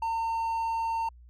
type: tone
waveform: triangle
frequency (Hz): 909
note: A#5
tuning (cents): -44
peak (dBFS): -25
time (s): 0.02-1.09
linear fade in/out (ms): 5
effects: added 60 Hz sine -49 dBFS peak until 1.29 s